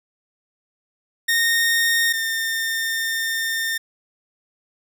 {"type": "tone pair in turn", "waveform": "sawtooth", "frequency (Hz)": [1844, 1813.4], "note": ["A#6", "A#6"], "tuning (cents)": [-19, -48], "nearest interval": "unison", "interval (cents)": 29, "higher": "first", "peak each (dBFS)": [-13, -18], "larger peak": "first", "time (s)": [[1.28, 2.13], [2.13, 3.78]], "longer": "second", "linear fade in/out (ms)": 10, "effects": []}